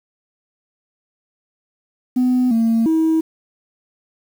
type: tone with pitch steps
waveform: sine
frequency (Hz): 251.4 / 227.3 / 320.9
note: B3 / A#3 / E4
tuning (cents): +31 / -43 / -46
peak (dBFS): -11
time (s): 2.16-3.21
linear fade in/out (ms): 10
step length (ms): 350
effects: tanh soft clip ceiling -11 dBFS + 7-bit